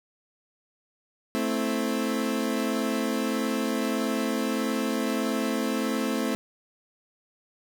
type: chord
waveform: 30% pulse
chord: A minor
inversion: none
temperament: equal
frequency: 220 / 261.6 / 329.6 Hz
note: A3 / C4 / E4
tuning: 0 / 0 / 0 cents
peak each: -26 / -26 / -30 dBFS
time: 1.35-6.35 s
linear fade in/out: 0 ms
effects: none